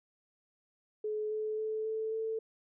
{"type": "tone with pitch steps", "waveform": "sine", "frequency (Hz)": [427, 431.2, 435.5, 439.8, 444.1], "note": ["G#4", "A4", "A4", "A4", "A4"], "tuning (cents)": [48, -35, -18, -1, 16], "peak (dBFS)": -32, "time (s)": [1.04, 2.39], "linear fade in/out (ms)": 5, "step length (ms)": 270, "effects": []}